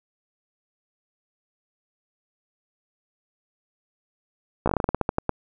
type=slowing click train; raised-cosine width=1 ms; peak=-7 dBFS; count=14; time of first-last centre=4.66-5.293 s; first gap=15 ms; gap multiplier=1.18; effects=none